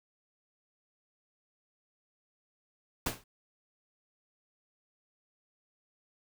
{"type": "noise with exponential decay", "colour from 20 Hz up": "pink", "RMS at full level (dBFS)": -28, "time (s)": [3.06, 3.24], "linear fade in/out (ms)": 5, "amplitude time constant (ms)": 39, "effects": []}